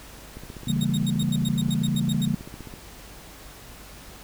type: click train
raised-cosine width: 3 ms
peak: -26 dBFS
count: 37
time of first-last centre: 0.37-2.738 s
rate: 15.2 Hz
type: chord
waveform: sine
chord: C# diminished seventh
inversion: none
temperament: equal with one note detuned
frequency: 138.59 / 164.81 / 196 / 228.3 Hz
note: C#3 / E3 / G3 / Bb3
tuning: 0 / 0 / 0 / -36 cents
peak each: -27 dBFS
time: 0.67-2.35 s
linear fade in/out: 5 ms
type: tone bursts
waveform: sawtooth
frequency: 3729 Hz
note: A#7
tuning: in tune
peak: -27 dBFS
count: 13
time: 0.68-2.256 s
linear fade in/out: 5 ms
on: 40 ms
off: 88 ms
effects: added 50 Hz sine -48 dBFS peak until 4.23 s + pink hiss -45 dBFS RMS until 4.23 s